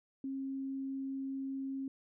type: tone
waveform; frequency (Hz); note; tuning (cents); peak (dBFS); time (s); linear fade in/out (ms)
sine; 269.5; C#4; -49; -36; 0.24-1.88; 2
effects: none